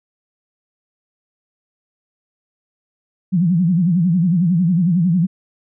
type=tone with vibrato; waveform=sine; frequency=174.61 Hz; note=F3; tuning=in tune; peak=-12 dBFS; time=3.32-5.27 s; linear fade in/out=20 ms; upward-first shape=sine; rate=11 Hz; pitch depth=150 cents each way; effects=none